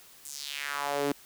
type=tone with high-pass filter sweep; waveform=sawtooth; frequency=142.9 Hz; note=D3; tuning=47 cents flat; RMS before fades=-33 dBFS; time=0.25-1.12 s; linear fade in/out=0 ms; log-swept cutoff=8600 to 300 Hz; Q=2.5; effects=white hiss -54 dBFS RMS until 1.25 s